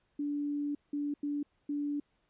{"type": "tone bursts at uneven times", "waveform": "sine", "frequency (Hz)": 290.1, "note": "D4", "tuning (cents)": -21, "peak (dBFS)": -31, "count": 4, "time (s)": [[0.19, 0.75], [0.93, 1.14], [1.23, 1.43], [1.69, 2]], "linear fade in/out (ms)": 5, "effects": ["pink hiss -75 dBFS RMS until 2.29 s", "resampled to 8000 Hz"]}